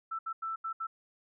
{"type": "tone bursts at uneven times", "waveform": "sine", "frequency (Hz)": 1327, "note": "E6", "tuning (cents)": 11, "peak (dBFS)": -33, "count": 5, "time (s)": [[0.11, 0.19], [0.26, 0.33], [0.42, 0.56], [0.64, 0.73], [0.8, 0.87]], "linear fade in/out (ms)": 10, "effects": []}